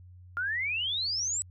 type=exponential sweep; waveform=sine; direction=up; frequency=1381 to 8010 Hz; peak=-28 dBFS; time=0.37-1.42 s; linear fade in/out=0 ms; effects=added 90 Hz sine -48 dBFS peak until 1.5 s